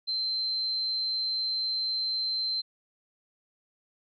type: tone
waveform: sine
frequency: 4108 Hz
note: C8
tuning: 33 cents flat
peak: -27 dBFS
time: 0.07-2.62 s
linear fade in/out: 20 ms
effects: none